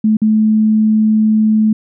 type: tone with dropouts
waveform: sine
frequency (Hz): 216.6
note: A3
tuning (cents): -27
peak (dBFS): -8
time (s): 0.04-1.73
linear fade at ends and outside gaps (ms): 5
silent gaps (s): 0.17-0.217
effects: none